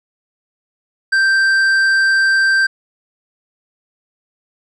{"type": "tone with tanh clipping", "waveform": "triangle", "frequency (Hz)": 1568, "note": "G6", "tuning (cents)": 0, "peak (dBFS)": -12, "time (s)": [1.12, 2.67], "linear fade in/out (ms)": 10, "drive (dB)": 12, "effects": []}